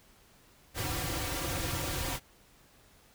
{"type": "noise with comb filter", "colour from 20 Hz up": "pink", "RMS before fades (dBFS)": -34, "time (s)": [0.74, 2.2], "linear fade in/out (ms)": 50, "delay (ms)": 4.7, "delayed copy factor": -1, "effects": ["pink hiss -61 dBFS RMS until 3.14 s"]}